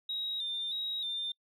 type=tone with vibrato; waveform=sine; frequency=3703 Hz; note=A#7; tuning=12 cents flat; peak=-32 dBFS; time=0.09-1.32 s; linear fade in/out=5 ms; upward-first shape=square; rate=1.6 Hz; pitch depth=50 cents each way; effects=noise-tail reverb RT60 0.1 s tail -25 dB re dry + tanh soft clip ceiling -28 dBFS